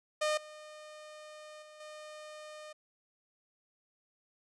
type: tone with level steps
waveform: sawtooth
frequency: 610 Hz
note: D#5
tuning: 34 cents flat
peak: -25 / -44 / -48 / -42 dBFS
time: 0.21-2.73 s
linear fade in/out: 10 ms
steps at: 0.37 / 1.62 / 1.8 s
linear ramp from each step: 5 ms
effects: resampled to 22050 Hz